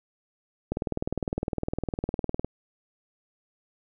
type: click train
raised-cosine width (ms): 2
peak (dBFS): -14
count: 35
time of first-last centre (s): 0.72-2.446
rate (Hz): 19.7
effects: none